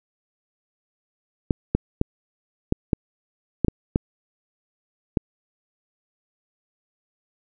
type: clicks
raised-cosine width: 3 ms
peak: -5 dBFS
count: 9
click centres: 1.508 / 1.75 / 2.014 / 2.724 / 2.932 / 3.647 / 3.683 / 3.959 / 5.172 s
effects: none